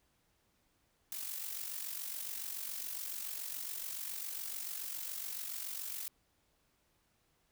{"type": "noise with amplitude modulation", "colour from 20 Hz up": "blue", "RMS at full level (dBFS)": -39, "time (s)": [1.12, 6.08], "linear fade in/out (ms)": 0, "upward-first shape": "sine", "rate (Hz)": 47.1, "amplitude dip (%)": 60, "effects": ["pink hiss -75 dBFS RMS until 7.51 s"]}